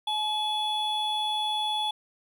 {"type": "tone pair together", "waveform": "triangle", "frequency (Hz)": [853, 3412], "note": ["G#5", "G#7"], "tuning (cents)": [46, 46], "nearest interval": "2 octaves", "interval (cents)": 2400, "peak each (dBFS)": -27, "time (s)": [0.07, 1.91], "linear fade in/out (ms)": 5, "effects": []}